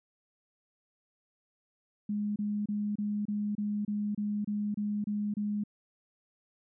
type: tone bursts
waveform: sine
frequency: 207.7 Hz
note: G#3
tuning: in tune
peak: -29 dBFS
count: 12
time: 2.09-5.638 s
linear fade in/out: 5 ms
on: 270 ms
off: 28 ms
effects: none